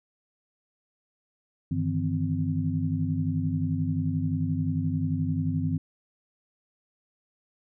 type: tone cluster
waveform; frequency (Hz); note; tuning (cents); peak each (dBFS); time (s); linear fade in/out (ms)
sine; 97.3 / 151.8 / 163.2 / 258.3; G2 / D#3 / E3 / C4; -12 / -42 / -17 / -22; -30; 1.71-5.78; 5
effects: none